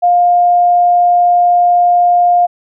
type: tone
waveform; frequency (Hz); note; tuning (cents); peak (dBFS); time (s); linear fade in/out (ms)
sine; 706; F5; +19; -6; 0.02-2.47; 20
effects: none